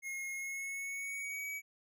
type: tone with pitch glide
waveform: square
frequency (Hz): 2155 to 2274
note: C#7 to C#7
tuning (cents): -49 to +44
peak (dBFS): -39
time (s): 0.02-1.62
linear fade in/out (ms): 50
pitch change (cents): +93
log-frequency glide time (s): 0.33-1.5
effects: none